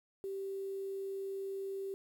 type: tone with quantisation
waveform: sine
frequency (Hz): 390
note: G4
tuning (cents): -9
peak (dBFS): -37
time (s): 0.24-1.94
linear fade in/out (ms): 0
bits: 10
effects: none